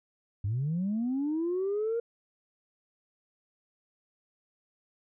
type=linear sweep; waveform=sine; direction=up; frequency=93.6 to 472.3 Hz; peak=-26 dBFS; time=0.44-2 s; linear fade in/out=5 ms; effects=tanh soft clip ceiling -24 dBFS